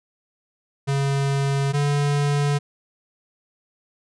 square tone pair in turn, 138.7 / 144.18 Hz, C#3 / D3, +1 / -32 cents, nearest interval minor second, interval 67 cents, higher second, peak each -20 / -19 dBFS, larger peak second, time 0.87-1.73 / 1.73-2.59 s, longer neither, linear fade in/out 20 ms, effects resampled to 22050 Hz

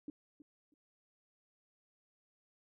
sine tone with echo, 294.2 Hz, D4, 3 cents sharp, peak -40 dBFS, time 0.08-0.1 s, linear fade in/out 2 ms, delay 320 ms, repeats 2, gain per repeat -14 dB, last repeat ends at 0.74 s, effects none

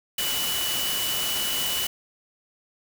sine tone in noise, 2960 Hz, F#7, in tune, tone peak -28 dBFS, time 0.18-1.87 s, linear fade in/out 5 ms, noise white, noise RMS -28 dBFS, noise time 0.18-1.87 s, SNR -3 dB, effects none

